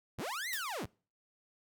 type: linear two-way sweep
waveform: sawtooth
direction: up then down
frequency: 42.03 to 2131 to 42.03 Hz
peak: -33 dBFS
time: 0.18-0.86 s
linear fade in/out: 10 ms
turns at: 0.49 s
type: noise with exponential decay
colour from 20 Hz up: blue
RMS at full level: -35 dBFS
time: 0.53-0.71 s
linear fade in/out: 1 ms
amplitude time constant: 39 ms
effects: noise-tail reverb RT60 0.4 s tail -25 dB re dry